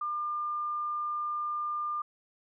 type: tone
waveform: sine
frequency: 1200 Hz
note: D6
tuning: 37 cents sharp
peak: -30 dBFS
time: 0.01-2.02 s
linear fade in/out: 5 ms
effects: none